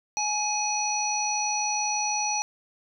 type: harmonic tone with a mistuned harmonic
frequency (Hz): 839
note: G#5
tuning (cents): +17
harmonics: 1 / 3 / 5 / 7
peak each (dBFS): -28 / -33 / -35 / -28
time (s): 0.17-2.42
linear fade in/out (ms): 0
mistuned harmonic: 5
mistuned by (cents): +53
effects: none